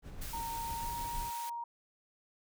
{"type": "noise with tremolo", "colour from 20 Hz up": "brown", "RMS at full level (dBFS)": -43, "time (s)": [0.02, 1.32], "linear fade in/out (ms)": 50, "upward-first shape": "square", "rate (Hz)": 6.2, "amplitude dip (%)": 25}
{"type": "high-pass noise", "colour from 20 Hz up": "white", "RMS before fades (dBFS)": -46, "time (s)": [0.21, 1.5], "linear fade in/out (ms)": 10, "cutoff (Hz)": 1100, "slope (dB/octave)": 24}
{"type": "tone with pitch glide", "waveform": "sine", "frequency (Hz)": [924, 939.6], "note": ["A#5", "A#5"], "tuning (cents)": [-16, 13], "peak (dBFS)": -37, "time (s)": [0.33, 1.64], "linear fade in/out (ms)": 5, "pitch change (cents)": 29, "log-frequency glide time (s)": [0.8, 0.9]}
{"effects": []}